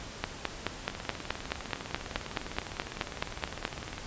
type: two click trains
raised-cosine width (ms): 0.3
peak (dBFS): -12 / -22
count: 17 / 62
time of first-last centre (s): 0.24-3.652 / 0.9-3.981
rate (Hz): 4.69 / 19.8
effects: pink hiss -43 dBFS RMS until 4.06 s + resampled to 16000 Hz